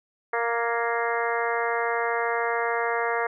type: harmonic tone with a mistuned harmonic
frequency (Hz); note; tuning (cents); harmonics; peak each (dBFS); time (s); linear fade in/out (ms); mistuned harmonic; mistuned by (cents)
233.1; A#3; 0; 2 / 3 / 4 / 5 / 6 / 7 / 8 / 9; -28 / -30 / -31 / -32 / -33 / -33 / -34 / -35; 0.33-3.27; 5; 7; +29
effects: none